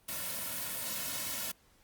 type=noise with comb filter; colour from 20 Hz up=white; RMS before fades=-37 dBFS; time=0.08-1.52 s; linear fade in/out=10 ms; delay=2.5 ms; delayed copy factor=-0.95; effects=pink hiss -66 dBFS RMS until 1.83 s + Opus 32 kbps